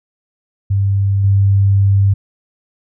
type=tone with level steps; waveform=sine; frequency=98.8 Hz; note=G2; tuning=14 cents sharp; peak=-11 / -8 dBFS; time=0.7-2.14 s; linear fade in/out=10 ms; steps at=1.24 s; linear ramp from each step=2 ms; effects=none